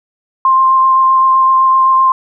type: tone with vibrato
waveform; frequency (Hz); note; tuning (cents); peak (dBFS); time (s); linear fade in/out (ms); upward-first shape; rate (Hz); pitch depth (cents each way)
sine; 1053; C6; +11; -6; 0.45-2.12; 2; sine; 7.8; 10
effects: none